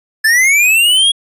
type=linear sweep; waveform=square; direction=up; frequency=1719 to 3337 Hz; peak=-8 dBFS; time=0.24-1.12 s; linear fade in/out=10 ms; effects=resampled to 32000 Hz